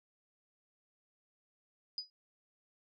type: tone with exponential decay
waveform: sine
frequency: 4947 Hz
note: D#8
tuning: 11 cents flat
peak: -32 dBFS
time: 1.98-2.1 s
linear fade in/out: 1 ms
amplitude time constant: 25 ms
effects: none